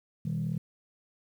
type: tone cluster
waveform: sine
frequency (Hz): 123.1 / 160.4 / 201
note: B2 / E3 / G3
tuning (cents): -5 / -47 / +44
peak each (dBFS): -34 / -30 / -35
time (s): 0.25-0.58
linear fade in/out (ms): 5
effects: tanh soft clip ceiling -23 dBFS + 10-bit